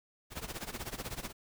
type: noise with tremolo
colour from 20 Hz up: pink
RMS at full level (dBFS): -38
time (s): 0.3-1.33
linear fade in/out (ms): 50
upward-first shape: sine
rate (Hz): 16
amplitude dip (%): 85
effects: none